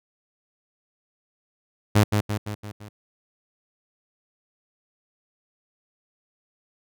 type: tone with echo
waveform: sawtooth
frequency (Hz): 104.5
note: G#2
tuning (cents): +11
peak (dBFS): -10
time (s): 1.95-2.04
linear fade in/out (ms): 10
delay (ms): 170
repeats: 5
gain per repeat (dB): -5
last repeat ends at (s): 2.89
effects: none